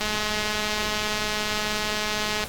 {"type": "click train", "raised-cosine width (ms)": 0.2, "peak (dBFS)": -9, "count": 516, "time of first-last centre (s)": [0.01, 2.439], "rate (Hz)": 212, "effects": ["pink hiss -37 dBFS RMS until 2.48 s", "AAC 64 kbps"]}